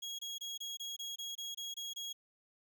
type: tone bursts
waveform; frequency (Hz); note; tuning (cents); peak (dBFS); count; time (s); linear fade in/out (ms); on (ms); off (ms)
30% pulse; 3305; G#7; -9; -37; 11; 0.02-2.13; 10; 170; 24
effects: none